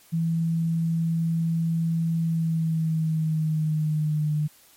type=tone with pitch glide; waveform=sine; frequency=164.81 to 151.13 Hz; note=E3 to D3; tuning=0 to +50 cents; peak=-21 dBFS; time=0.12-4.48 s; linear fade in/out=20 ms; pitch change=-150 cents; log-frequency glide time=2.2-4.32 s; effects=white hiss -55 dBFS RMS until 4.76 s + MP3 64 kbps